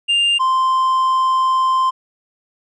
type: tone pair in turn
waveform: triangle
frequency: 2800 / 1042.8 Hz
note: F7 / C6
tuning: +4 / -6 cents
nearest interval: octave + perfect fourth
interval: 1710 cents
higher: first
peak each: -11 dBFS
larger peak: neither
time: 0.08-0.39 / 0.39-1.91 s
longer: second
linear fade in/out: 20 ms
effects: resampled to 22050 Hz